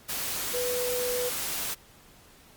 sine tone in noise, 493.9 Hz, B4, in tune, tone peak -28 dBFS, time 0.53-1.3 s, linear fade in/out 20 ms, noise white, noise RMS -32 dBFS, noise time 0.08-1.75 s, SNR +1 dB, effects pink hiss -55 dBFS RMS until 2.56 s + Opus 48 kbps

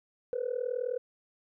sine tone with amplitude modulation, 493.9 Hz, B4, in tune, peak -25 dBFS, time 0.33-0.98 s, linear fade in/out 0 ms, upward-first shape sine, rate 39.6 Hz, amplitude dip 95%, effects tanh soft clip ceiling -23 dBFS

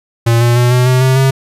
square tone with pitch steps, 116.54 / 119.26 / 122.05 / 124.9 / 127.82 / 130.81 / 133.87 Hz, A#2 / A#2 / B2 / B2 / C3 / C3 / C3, 0 / +40 / -20 / +20 / -40 / 0 / +40 cents, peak -8 dBFS, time 0.26-1.31 s, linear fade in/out 10 ms, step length 150 ms, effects resampled to 32000 Hz

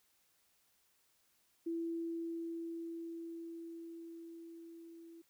sine tone with level ramp, 333.2 Hz, E4, 19 cents sharp, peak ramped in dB -35 to -52 dBFS, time 1.66-5.22 s, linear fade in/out 10 ms, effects white hiss -74 dBFS RMS until 5.29 s

